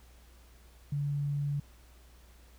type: tone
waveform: sine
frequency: 143.6 Hz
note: D3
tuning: 39 cents flat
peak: -29 dBFS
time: 0.92-1.6 s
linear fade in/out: 5 ms
effects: added 60 Hz sine -55 dBFS peak until 2.58 s + pink hiss -62 dBFS RMS until 2.58 s